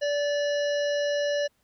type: harmonic tone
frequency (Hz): 580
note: D5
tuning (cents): -22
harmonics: 1 / 3 / 5 / 7 / 9 / 10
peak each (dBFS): -24 / -34 / -38 / -41 / -43 / -44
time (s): 0.01-1.48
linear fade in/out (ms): 20
effects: pink hiss -70 dBFS RMS until 1.63 s